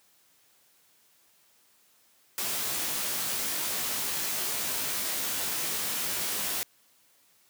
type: noise with comb filter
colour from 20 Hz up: white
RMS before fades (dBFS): -31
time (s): 2.38-6.63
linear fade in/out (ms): 0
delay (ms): 17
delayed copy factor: -0.8
effects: white hiss -64 dBFS RMS until 7.49 s + high-pass 100 Hz 12 dB/octave